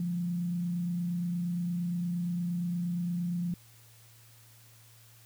sine tone with frequency modulation, 174.61 Hz, F3, in tune, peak -29 dBFS, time 0-3.54 s, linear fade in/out 2 ms, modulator 28.6 Hz, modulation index 0.26, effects added 114 Hz sine -57 dBFS peak until 5.25 s + white hiss -59 dBFS RMS until 5.25 s

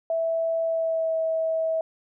sine tone with pitch glide, 657 to 646.5 Hz, E5 to E5, -6 to -34 cents, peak -22 dBFS, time 0.1-1.81 s, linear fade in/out 2 ms, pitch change -28 cents, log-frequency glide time 0.63-1.17 s, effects none

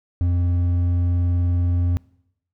sine tone with hard clipping, 87.9 Hz, F2, 12 cents sharp, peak -18 dBFS, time 0.21-1.97 s, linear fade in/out 0 ms, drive 5 dB, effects noise-tail reverb RT60 0.8 s tail -24 dB re dry

